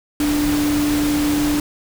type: tone in noise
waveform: sine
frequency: 294.8 Hz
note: D4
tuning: 7 cents sharp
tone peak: -16 dBFS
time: 0.2-1.6 s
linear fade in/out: 2 ms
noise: pink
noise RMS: -25 dBFS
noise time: 0.2-1.6 s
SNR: +6 dB
effects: none